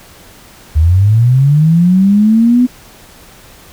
sine linear sweep, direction up, 73.42 to 252.7 Hz, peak -5 dBFS, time 0.75-2.67 s, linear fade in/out 20 ms, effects pink hiss -39 dBFS RMS until 3.72 s

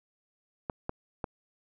clicks, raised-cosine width 1 ms, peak -18 dBFS, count 3, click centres 0.698 / 0.894 / 1.242 s, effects none

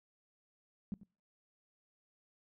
sine tone with echo, 200.5 Hz, G3, 39 cents sharp, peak -35 dBFS, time 0.92-0.94 s, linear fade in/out 0 ms, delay 93 ms, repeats 1, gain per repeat -15 dB, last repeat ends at 1.033 s, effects noise-tail reverb RT60 0.4 s tail -26 dB re dry

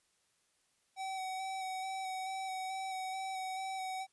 square tone with vibrato, 760 Hz, F#5, 46 cents sharp, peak -38 dBFS, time 0.96-4.07 s, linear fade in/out 50 ms, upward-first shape square, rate 2.3 Hz, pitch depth 14 cents each way, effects white hiss -75 dBFS RMS until 4.12 s + resampled to 24000 Hz

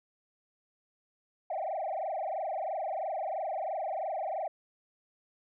sine tone with frequency modulation, 701 Hz, F5, 6 cents sharp, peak -30 dBFS, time 1.5-4.48 s, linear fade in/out 5 ms, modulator 23 Hz, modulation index 4.1, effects tanh soft clip ceiling -28 dBFS

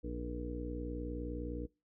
harmonic tone with a mistuned harmonic, 59.8 Hz, A#1, 45 cents sharp, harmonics 1 / 2 / 3 / 4 / 5 / 6 / 7 / 8, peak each -41 / -49 / -49 / -48 / -43 / -54 / -52 / -46 dBFS, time 0.03-1.67 s, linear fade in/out 20 ms, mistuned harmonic 7, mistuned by +41 cents, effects noise-tail reverb RT60 0.3 s tail -26 dB re dry

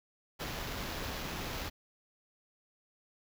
pink noise with sample-and-hold, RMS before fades -39 dBFS, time 0.39-1.7 s, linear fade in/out 20 ms, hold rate 8820 Hz, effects none

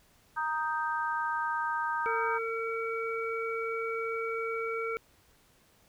sine chord, Eb major, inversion second, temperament equal, 932.3 / 1244.5 / 1568 Hz, Bb5 / Eb6 / G6, 0 / 0 / 0 cents, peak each -32 / -34 / -34 dBFS, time 0.36-2.39 s, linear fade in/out 20 ms
harmonic tone, 453.8 Hz, A#4, 47 cents flat, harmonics 1 / 3 / 5, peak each -33 / -36 / -38 dBFS, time 2.06-4.97 s, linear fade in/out 0 ms
effects pink hiss -64 dBFS RMS until 5.88 s

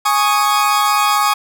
40% pulse chord, Ab suspended fourth, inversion none, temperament equal, 830.6 / 1108.7 / 1244.5 Hz, Ab5 / Db6 / Eb6, 0 / 0 / 0 cents, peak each -16 dBFS, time 0.05-1.34 s, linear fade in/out 10 ms, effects none

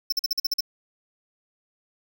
square tone bursts, 5320 Hz, E8, 15 cents sharp, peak -21 dBFS, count 8, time 0.1-0.607 s, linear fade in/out 5 ms, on 24 ms, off 45 ms, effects none

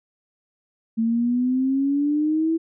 sine exponential sweep, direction up, 223.4 to 330 Hz, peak -18 dBFS, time 0.97-2.58 s, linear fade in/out 20 ms, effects none

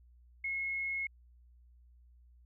sine tone, 2171 Hz, C#7, 37 cents flat, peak -33 dBFS, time 0.44-1.07 s, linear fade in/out 5 ms, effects added 60 Hz sine -58 dBFS peak until 2.45 s

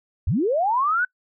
sine linear sweep, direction up, 56.9 to 1523 Hz, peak -18 dBFS, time 0.27-1.05 s, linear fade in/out 5 ms, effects noise-tail reverb RT60 0.1 s tail -25 dB re dry

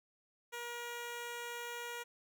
10% pulse tone, 476.5 Hz, A#4, 38 cents sharp, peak -33 dBFS, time 0.52-2.04 s, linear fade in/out 20 ms, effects none

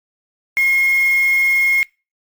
sine tone with quantisation, 2151 Hz, C7, 47 cents sharp, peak -12 dBFS, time 0.57-1.83 s, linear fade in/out 0 ms, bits 4, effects noise-tail reverb RT60 0.3 s tail -25 dB re dry + MP3 96 kbps

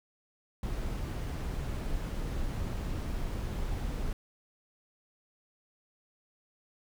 brown noise, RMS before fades -34 dBFS, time 0.63-4.13 s, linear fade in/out 2 ms, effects none

